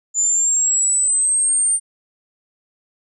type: linear sweep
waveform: sine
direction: up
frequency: 7040 to 8870 Hz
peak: -14 dBFS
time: 0.14-1.8 s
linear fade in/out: 50 ms
effects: none